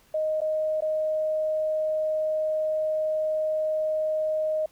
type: tone with dropouts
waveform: sine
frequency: 622.3 Hz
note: D#5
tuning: in tune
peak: -23 dBFS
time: 0.14-4.66 s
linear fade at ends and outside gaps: 5 ms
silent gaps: 0.406-0.415 / 0.807-0.821 s
effects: pink hiss -60 dBFS RMS until 4.71 s